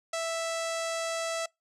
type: tone with low-pass filter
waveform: sawtooth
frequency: 659.3 Hz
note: E5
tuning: in tune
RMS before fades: -32 dBFS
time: 0.13-1.46 s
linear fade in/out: 5 ms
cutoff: 7800 Hz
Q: 2
effects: noise-tail reverb RT60 0.2 s tail -26 dB re dry